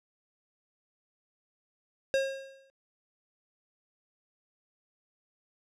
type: tone with exponential decay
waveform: square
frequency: 540 Hz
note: C#5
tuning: 45 cents flat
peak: -23 dBFS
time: 2.14-2.7 s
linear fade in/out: 0 ms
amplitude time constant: 120 ms
effects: low-pass 6000 Hz 12 dB/octave